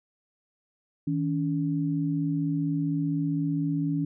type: tone pair together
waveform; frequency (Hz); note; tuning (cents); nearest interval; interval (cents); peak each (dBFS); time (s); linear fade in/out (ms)
sine; 159 / 283.3; D#3 / C#4; +38 / +38; minor seventh; 1000; -27; 1.07-4.05; 5
effects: none